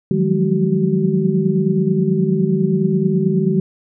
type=tone cluster; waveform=sine; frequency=153.7 / 178.1 / 187.6 / 206.9 / 379.6 Hz; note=D#3 / F3 / F#3 / G#3 / F#4; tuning=-21 / +34 / +24 / -6 / +44 cents; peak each=-20 dBFS; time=0.11-3.6 s; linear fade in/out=2 ms; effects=none